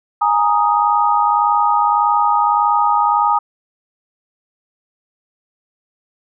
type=chord; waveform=sine; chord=Ab suspended second; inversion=none; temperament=equal; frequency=830.6 / 932.3 / 1244.5 Hz; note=Ab5 / Bb5 / Eb6; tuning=0 / 0 / 0 cents; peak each=-16 dBFS; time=0.21-3.39 s; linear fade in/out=10 ms; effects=none